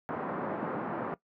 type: band-pass noise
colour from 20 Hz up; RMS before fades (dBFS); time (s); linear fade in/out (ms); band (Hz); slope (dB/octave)
pink; -35; 0.09-1.14; 0; 170 to 1400; 24
effects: noise-tail reverb RT60 0.1 s tail -18 dB re dry